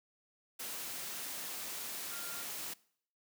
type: tone in noise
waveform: sine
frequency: 1396.9 Hz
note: F6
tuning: in tune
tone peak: -50 dBFS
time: 2.11-2.43 s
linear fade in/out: 10 ms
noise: white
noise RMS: -42 dBFS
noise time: 0.59-2.74 s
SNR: -11 dB
effects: noise-tail reverb RT60 0.6 s tail -22 dB re dry + high-pass 150 Hz 12 dB/octave

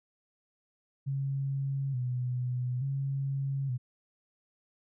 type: tone with vibrato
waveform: sine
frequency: 130.81 Hz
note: C3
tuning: in tune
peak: -29 dBFS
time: 1.06-3.78 s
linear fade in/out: 20 ms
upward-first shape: square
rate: 0.57 Hz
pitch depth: 81 cents each way
effects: none

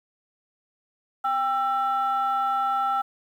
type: tone pair together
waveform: sine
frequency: 793 / 1334.9 Hz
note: G5 / E6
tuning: +20 / +21 cents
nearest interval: major sixth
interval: 901 cents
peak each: -23 dBFS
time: 1.24-3.02 s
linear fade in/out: 10 ms
effects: tanh soft clip ceiling -17 dBFS + 9-bit

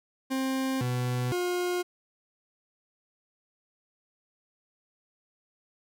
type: tone with pitch steps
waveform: 40% pulse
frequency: 264.4 / 124.4 / 356.9 Hz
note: C4 / B2 / F4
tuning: +18 / +13 / +38 cents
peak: -26 dBFS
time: 0.3-1.83 s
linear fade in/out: 20 ms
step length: 510 ms
effects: none

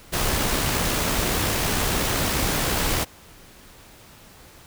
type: noise with amplitude modulation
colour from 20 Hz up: pink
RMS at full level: -22 dBFS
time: 0.12-3.05 s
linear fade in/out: 20 ms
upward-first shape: sine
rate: 66.8 Hz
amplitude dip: 25%
effects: pink hiss -48 dBFS RMS until 4.66 s

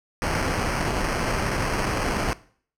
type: noise with sample-and-hold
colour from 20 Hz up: pink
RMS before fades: -25 dBFS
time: 0.22-2.33 s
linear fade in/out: 0 ms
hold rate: 3675 Hz
effects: noise-tail reverb RT60 0.5 s tail -19 dB re dry + low-pass 10000 Hz 12 dB/octave

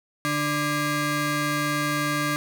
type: ring-modulated tone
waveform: 20% pulse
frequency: 443.7 Hz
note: A4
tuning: 14 cents sharp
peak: -15 dBFS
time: 0.25-2.36 s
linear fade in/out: 0 ms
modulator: 740 Hz
effects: none

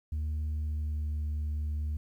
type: tone with pitch glide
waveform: sine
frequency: 76.5 to 75.36 Hz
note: D#2 to D2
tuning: -29 to +45 cents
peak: -27 dBFS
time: 0.12-1.97 s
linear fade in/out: 5 ms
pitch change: -26 cents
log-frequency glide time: 0.49-1.19 s
effects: tanh soft clip ceiling -29 dBFS + 11-bit

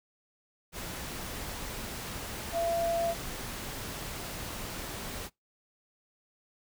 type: tone in noise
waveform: sine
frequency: 676 Hz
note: E5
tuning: 43 cents sharp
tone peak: -27 dBFS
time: 2.52-3.15 s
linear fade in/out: 50 ms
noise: pink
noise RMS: -39 dBFS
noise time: 0.72-5.3 s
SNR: +9 dB
effects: noise-tail reverb RT60 0.2 s tail -26 dB re dry

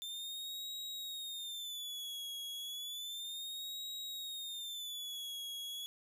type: tone with vibrato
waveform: 40% pulse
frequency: 3559 Hz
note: A7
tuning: 19 cents sharp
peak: -40 dBFS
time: 0.02-5.86 s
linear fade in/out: 0 ms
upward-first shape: sine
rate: 0.32 Hz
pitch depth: 120 cents each way
effects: none

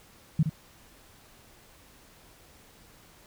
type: tone with echo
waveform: sine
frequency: 156.5 Hz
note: D#3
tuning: 10 cents sharp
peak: -18 dBFS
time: 0.39-0.43 s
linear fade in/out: 5 ms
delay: 66 ms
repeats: 1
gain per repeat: -7 dB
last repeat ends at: 0.496 s
effects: pink hiss -56 dBFS RMS until 3.26 s

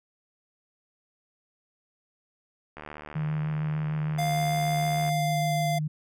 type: click train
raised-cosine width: 0.5 ms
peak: -25 dBFS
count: 176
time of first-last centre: 2.77-5.091 s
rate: 75.4 Hz
type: tone with vibrato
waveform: sine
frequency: 153.6 Hz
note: D#3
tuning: 22 cents flat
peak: -26 dBFS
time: 3.15-5.88 s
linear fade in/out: 10 ms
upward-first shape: square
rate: 6.6 Hz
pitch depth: 12 cents each way
type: tone with pitch glide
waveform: square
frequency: 698.5 to 691.3 Hz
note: F5 to F5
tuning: 0 to -18 cents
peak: -27 dBFS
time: 4.18-5.79 s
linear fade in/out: 10 ms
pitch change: -18 cents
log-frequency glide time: 5.07-5.62 s
effects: none

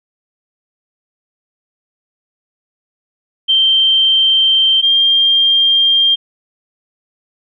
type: tone pair in turn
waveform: sine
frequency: 3136 / 3196 Hz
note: G7 / G7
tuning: 0 / +33 cents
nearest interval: unison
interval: 33 cents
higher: second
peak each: -8 dBFS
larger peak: neither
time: 3.48-4.82 / 4.82-6.16 s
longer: neither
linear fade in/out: 20 ms
effects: none

